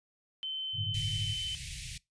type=tone with pitch glide; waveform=sine; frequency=3074 to 3055 Hz; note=G7 to G7; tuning=-35 to -45 cents; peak=-34 dBFS; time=0.43-1.55 s; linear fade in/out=0 ms; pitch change=-10 cents; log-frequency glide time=0.6-1.3 s
type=chord; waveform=sine; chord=G suspended second; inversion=none; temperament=just; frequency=98 / 110.25 / 147 Hz; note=G2 / A2 / D3; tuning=0 / +4 / +2 cents; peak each=-37 / -37 / -42 dBFS; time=0.73-1.37 s; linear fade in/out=50 ms
type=band-stop noise; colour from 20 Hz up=pink; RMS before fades=-41 dBFS; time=0.94-1.98 s; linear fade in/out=5 ms; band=150 to 2100 Hz; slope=48 dB/octave
effects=noise-tail reverb RT60 0.2 s tail -23 dB re dry + resampled to 22050 Hz